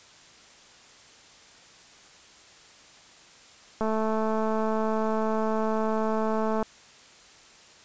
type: click train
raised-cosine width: 1 ms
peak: -15 dBFS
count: 618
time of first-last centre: 3.81-6.627 s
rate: 219 Hz
effects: white hiss -52 dBFS RMS until 7.84 s + resampled to 16000 Hz